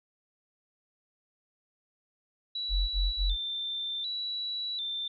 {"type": "tone with vibrato", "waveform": "sine", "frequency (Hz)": 3743, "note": "A#7", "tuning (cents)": 6, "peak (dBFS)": -31, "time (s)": [2.55, 5.08], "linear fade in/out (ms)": 5, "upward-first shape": "square", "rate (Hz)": 0.67, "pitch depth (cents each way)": 83}
{"type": "tone bursts", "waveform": "sine", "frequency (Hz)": 44.78, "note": "F1", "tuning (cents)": 44, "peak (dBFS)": -24, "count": 3, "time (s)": [2.69, 3.368], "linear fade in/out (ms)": 50, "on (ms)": 200, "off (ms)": 39}
{"effects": ["MP3 96 kbps"]}